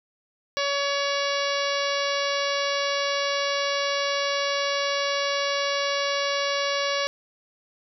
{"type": "harmonic tone", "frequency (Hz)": 564, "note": "C#5", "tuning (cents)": 30, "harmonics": [1, 2, 3, 4, 5, 6, 7, 8, 9, 10], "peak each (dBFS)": [-27, -30, -32, -33, -34, -35, -35, -36, -37, -37], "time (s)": [0.57, 7.07], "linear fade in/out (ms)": 0, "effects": []}